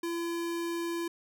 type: tone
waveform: square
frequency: 339 Hz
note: E4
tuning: 49 cents sharp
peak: -32 dBFS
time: 0.03-1.08 s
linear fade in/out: 5 ms
effects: none